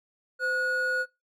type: tone pair together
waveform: triangle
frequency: 514.1 / 1454 Hz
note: C5 / F#6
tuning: -31 / -31 cents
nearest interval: octave + tritone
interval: 1800 cents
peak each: -31 / -24 dBFS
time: 0.39-1.06 s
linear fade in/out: 50 ms
effects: noise-tail reverb RT60 0.2 s tail -19 dB re dry